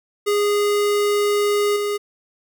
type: tone with level steps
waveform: square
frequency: 411.8 Hz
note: G#4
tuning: 15 cents flat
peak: -17 / -21 dBFS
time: 0.26-1.98 s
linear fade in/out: 20 ms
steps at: 1.76 s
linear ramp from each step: 5 ms
effects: none